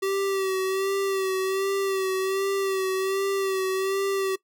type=tone with vibrato; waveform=square; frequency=385.6 Hz; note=G4; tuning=28 cents flat; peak=-24 dBFS; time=0.02-4.36 s; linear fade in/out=10 ms; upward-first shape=sine; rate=1.3 Hz; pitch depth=35 cents each way; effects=noise-tail reverb RT60 0.1 s tail -20 dB re dry